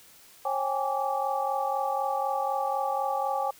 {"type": "tone cluster", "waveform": "sine", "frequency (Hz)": [542, 791, 835, 1158], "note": ["C#5", "G5", "G#5", "D6"], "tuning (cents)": [-39, 15, 9, -25], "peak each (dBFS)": [-32, -30, -30, -34], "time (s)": [0.45, 3.51], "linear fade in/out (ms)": 5, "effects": ["white hiss -54 dBFS RMS until 3.59 s"]}